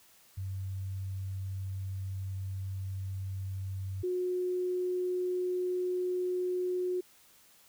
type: tone pair in turn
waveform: sine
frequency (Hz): 95.9 / 362.9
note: G2 / F#4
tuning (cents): -37 / -34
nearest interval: octave + major seventh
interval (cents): 2303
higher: second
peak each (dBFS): -34 / -29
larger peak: second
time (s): 0.37-4.03 / 4.03-7.01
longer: first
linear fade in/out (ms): 10
effects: white hiss -61 dBFS RMS until 7.68 s